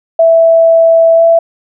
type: tone with pitch glide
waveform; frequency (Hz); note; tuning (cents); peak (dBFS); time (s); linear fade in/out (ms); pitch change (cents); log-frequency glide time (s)
sine; 659.3 to 665.8; E5 to E5; 0 to +17; -3; 0.19-1.39; 5; +17; 1.15-1.23
effects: none